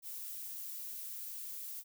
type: noise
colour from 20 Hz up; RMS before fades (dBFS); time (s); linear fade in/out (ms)
violet; -44; 0.02-1.84; 50
effects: none